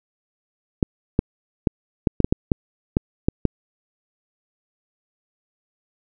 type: clicks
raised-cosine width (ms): 3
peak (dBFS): -3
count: 11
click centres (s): 0.828 / 1.191 / 1.672 / 2.072 / 2.203 / 2.245 / 2.325 / 2.518 / 2.969 / 3.285 / 3.453
effects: none